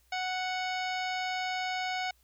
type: harmonic tone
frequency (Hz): 740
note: F#5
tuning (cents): 0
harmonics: 1 / 2 / 3 / 4 / 5 / 6 / 7 / 9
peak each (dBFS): -33 / -39 / -37 / -43 / -45 / -46 / -45 / -51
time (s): 0.12-2.11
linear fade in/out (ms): 5
effects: added 60 Hz sine -66 dBFS peak until 2.23 s + white hiss -69 dBFS RMS until 2.23 s